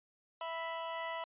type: tone pair together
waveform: sawtooth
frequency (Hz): 659.3 / 987.8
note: E5 / B5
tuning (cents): 0 / 0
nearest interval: perfect fifth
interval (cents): 700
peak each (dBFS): -37 / -36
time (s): 0.41-1.24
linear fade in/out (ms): 2
effects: resampled to 8000 Hz